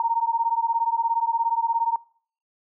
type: beating tone pair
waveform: sine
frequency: 915 / 932 Hz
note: A#5 / A#5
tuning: -32 / -1 cents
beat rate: 17 Hz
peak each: -23 dBFS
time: 0-1.96 s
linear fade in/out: 2 ms
effects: noise-tail reverb RT60 0.5 s tail -22 dB re dry